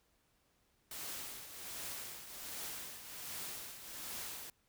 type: noise with tremolo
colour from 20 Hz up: white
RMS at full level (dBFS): -43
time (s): 0.91-4.5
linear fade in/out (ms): 2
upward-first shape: triangle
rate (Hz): 1.3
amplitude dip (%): 65
effects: pink hiss -75 dBFS RMS until 4.68 s